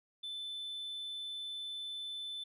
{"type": "tone", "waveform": "sine", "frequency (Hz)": 3520, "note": "A7", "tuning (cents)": 0, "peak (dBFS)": -37, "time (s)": [0.23, 2.44], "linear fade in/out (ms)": 10, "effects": ["tanh soft clip ceiling -38 dBFS"]}